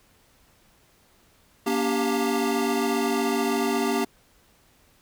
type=tone cluster; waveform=square; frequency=237.1 / 284.5 / 392.3 / 697 / 910 Hz; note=A#3 / C#4 / G4 / F5 / A#5; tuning=+30 / +45 / +1 / -4 / -42 cents; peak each=-28 / -29 / -27 / -35 / -34 dBFS; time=1.66-4.05 s; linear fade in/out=10 ms; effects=pink hiss -60 dBFS RMS until 5.01 s